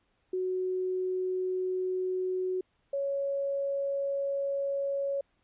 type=tone pair in turn; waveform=sine; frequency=370 / 556.1 Hz; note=F#4 / C#5; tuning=0 / +5 cents; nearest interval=perfect fifth; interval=705 cents; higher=second; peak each=-28 dBFS; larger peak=neither; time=0.33-2.61 / 2.93-5.21 s; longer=neither; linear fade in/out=5 ms; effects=pink hiss -73 dBFS RMS until 5.43 s + resampled to 8000 Hz